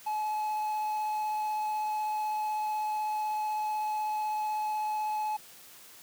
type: tone with vibrato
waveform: triangle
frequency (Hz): 854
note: G#5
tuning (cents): +48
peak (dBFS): -27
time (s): 0.06-5.37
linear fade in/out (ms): 10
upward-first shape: sine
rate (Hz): 16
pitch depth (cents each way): 8
effects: white hiss -52 dBFS RMS until 6.02 s + high-pass 100 Hz 12 dB/octave